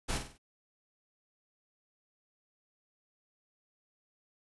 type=noise with echo; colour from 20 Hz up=pink; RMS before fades=-33 dBFS; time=0.08-0.19 s; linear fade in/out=20 ms; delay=48 ms; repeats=4; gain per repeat=-7 dB; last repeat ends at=0.382 s; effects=resampled to 24000 Hz